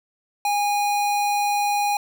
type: tone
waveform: square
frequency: 820 Hz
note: G#5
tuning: 22 cents flat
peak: -20 dBFS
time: 0.45-1.97 s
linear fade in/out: 2 ms
effects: none